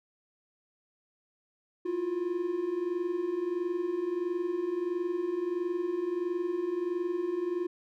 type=tone pair together; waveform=triangle; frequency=334.7 / 356.2 Hz; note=E4 / F4; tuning=+26 / +34 cents; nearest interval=minor second; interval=108 cents; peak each=-33 / -28 dBFS; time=1.85-7.67 s; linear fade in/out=10 ms; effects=none